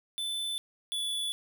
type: tone pair in turn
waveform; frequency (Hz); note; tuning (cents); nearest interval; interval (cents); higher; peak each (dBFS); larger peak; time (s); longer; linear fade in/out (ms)
square; 3516 / 3442; A7 / A7; -2 / -39; unison; 37; first; -32 / -31; second; 0.18-0.58 / 0.92-1.32; neither; 0
effects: none